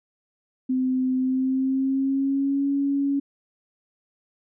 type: tone with pitch glide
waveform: sine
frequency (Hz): 257.7 to 279.4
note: C4 to C#4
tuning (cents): -26 to +14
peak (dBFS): -20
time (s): 0.69-3.2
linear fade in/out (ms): 10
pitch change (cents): +140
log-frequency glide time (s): 1.18-2.68
effects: none